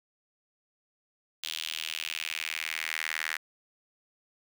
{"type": "tone with high-pass filter sweep", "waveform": "sawtooth", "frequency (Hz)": 79.8, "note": "D#2", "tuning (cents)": 44, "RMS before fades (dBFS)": -35, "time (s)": [1.43, 3.37], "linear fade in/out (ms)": 5, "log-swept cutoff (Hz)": [3300, 1800], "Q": 3.1, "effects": []}